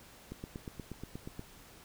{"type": "click train", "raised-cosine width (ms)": 3, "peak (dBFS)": -28, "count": 10, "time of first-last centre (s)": [0.32, 1.394], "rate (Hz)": 8.38, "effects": ["pink hiss -56 dBFS RMS until 1.84 s"]}